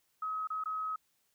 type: tone with dropouts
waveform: sine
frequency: 1274 Hz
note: D#6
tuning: 41 cents sharp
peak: -33 dBFS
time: 0.22-0.96 s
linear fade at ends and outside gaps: 5 ms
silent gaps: 0.473-0.502 / 0.639-0.657 s
effects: white hiss -75 dBFS RMS until 1.34 s